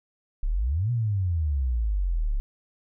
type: exponential two-way sweep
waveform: sine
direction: up then down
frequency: 31.57 to 123.47 to 33.48 Hz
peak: -22 dBFS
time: 0.43-2.4 s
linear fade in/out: 0 ms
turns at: 0.91 s
effects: none